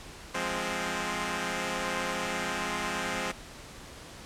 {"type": "chord", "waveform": "5% pulse", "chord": "F minor", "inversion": "none", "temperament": "equal", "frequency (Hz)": [174.61, 207.7, 261.6], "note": ["F3", "Ab3", "C4"], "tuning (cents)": [0, 0, 0], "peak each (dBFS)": [-24, -23, -23], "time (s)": [0.34, 3.32], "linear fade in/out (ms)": 10, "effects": ["pink hiss -46 dBFS RMS until 4.25 s", "low-pass 9000 Hz 12 dB/octave"]}